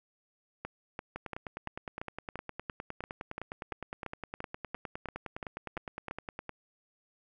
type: two click trains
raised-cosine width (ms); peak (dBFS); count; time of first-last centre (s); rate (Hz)
0.5; -23 / -22; 53 / 17; 1.16-6.493 / 0.65-6.111; 9.75 / 2.93
effects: none